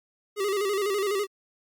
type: tone with vibrato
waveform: square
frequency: 400.9 Hz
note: G4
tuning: 39 cents sharp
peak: -25 dBFS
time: 0.36-1.27 s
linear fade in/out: 50 ms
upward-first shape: square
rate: 12 Hz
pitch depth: 68 cents each way
effects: Opus 48 kbps